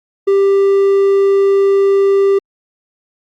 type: tone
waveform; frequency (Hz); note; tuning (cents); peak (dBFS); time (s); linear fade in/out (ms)
triangle; 394.3; G4; +10; -6; 0.27-2.39; 10
effects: Opus 48 kbps